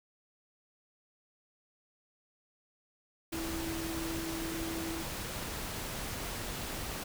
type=tone in noise; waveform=sine; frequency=328.2 Hz; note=E4; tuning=8 cents flat; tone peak=-37 dBFS; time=3.32-5.03 s; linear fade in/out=10 ms; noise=pink; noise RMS=-39 dBFS; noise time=3.32-7.04 s; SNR=-1 dB; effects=none